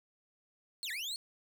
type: linear two-way sweep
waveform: 35% pulse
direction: down then up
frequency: 4435 to 1690 to 4435 Hz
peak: -35 dBFS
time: 0.83-1.16 s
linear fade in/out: 0 ms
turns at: 0.91 s
effects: none